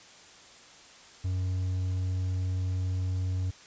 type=tone; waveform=triangle; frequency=92.5 Hz; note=F#2; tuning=in tune; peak=-25 dBFS; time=1.24-3.51 s; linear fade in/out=10 ms; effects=white hiss -52 dBFS RMS until 3.66 s + resampled to 16000 Hz